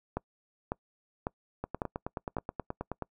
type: two click trains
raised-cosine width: 1 ms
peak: -20 / -17 dBFS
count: 14 / 5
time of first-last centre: 1.64-3.023 / 0.17-2.368 s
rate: 9.4 / 1.82 Hz
effects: noise-tail reverb RT60 0.1 s tail -26 dB re dry

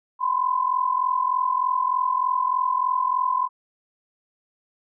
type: tone pair together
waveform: sine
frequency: 1002 / 1045.3 Hz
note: B5 / C6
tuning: +25 / -2 cents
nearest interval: minor second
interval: 73 cents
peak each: -22 / -23 dBFS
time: 0.19-3.49 s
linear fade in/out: 50 ms
effects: none

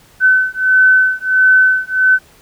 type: beating tone pair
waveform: sine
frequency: 1517 / 1518.5 Hz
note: F#6 / F#6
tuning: +43 / +44 cents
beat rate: 1.5 Hz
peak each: -11 dBFS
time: 0.2-2.19 s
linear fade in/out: 50 ms
effects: pink hiss -47 dBFS RMS until 2.41 s

